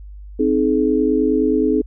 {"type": "chord", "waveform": "sine", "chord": "Ab major", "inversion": "first", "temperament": "equal with one note detuned", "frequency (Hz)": [261.6, 311.1, 425.7], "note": ["C4", "Eb4", "Ab4"], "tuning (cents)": [0, 0, 43], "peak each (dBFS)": -18, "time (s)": [0.39, 1.82], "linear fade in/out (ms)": 10, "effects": ["added 50 Hz sine -33 dBFS peak until 1.86 s"]}